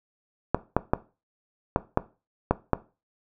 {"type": "clicks", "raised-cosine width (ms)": 1, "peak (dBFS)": -5, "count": 7, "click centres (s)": [0.546, 0.766, 0.935, 1.761, 1.974, 2.51, 2.733], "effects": ["noise-tail reverb RT60 0.3 s tail -17 dB re dry"]}